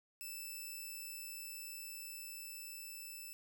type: tone with level ramp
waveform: 5% pulse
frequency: 2637 Hz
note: E7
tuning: in tune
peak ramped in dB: -35 to -38 dBFS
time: 0.21-3.33 s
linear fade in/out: 0 ms
effects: none